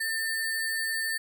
sine tone with sample-and-hold, 1794 Hz, A6, 33 cents sharp, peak -27 dBFS, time 0-1.18 s, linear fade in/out 10 ms, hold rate 6300 Hz, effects none

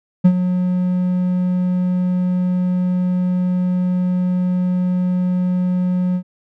triangle tone with ADSR envelope, 181.1 Hz, F#3, 37 cents flat, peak -3 dBFS, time 0.24-6.23 s, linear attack 15 ms, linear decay 66 ms, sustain -10 dB, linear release 78 ms, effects none

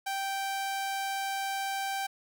sawtooth tone, 782 Hz, G5, 4 cents flat, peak -27 dBFS, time 0.06-2.07 s, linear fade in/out 10 ms, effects none

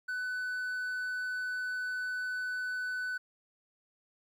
triangle tone, 1499 Hz, F#6, 22 cents sharp, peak -31 dBFS, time 0.08-3.18 s, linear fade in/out 10 ms, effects 12-bit

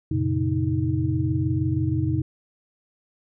sine tone cluster, 90.8 / 117.3 / 136.5 / 313.5 Hz, F#2 / A#2 / C#3 / D#4, -32 / +11 / -26 / +13 cents, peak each -26 dBFS, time 0.11-2.22 s, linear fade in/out 5 ms, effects none

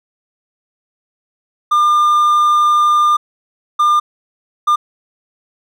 triangle tone bursts at uneven times, 1202 Hz, D6, 40 cents sharp, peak -7 dBFS, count 3, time 1.71-3.17 / 3.79-4 / 4.67-4.76 s, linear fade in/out 10 ms, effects none

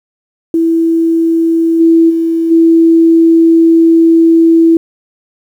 sine tone with level steps, 329.6 Hz, E4, in tune, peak -7 / -3 / -9 / -3 dBFS, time 0.54-4.77 s, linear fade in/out 2 ms, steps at 1.79 / 2.09 / 2.5 s, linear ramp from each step 20 ms, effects 7-bit

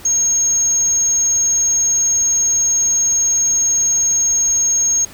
sine tone, 6520 Hz, G#8, 33 cents flat, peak -11 dBFS, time 0.05-5.05 s, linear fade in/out 5 ms, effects tanh soft clip ceiling -9 dBFS + pink hiss -39 dBFS RMS until 5.13 s

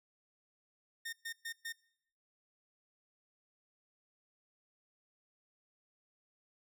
sawtooth tone bursts, 1830 Hz, A#6, 32 cents flat, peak -36 dBFS, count 4, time 1.05-1.726 s, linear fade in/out 10 ms, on 79 ms, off 120 ms, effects noise-tail reverb RT60 0.8 s tail -24 dB re dry

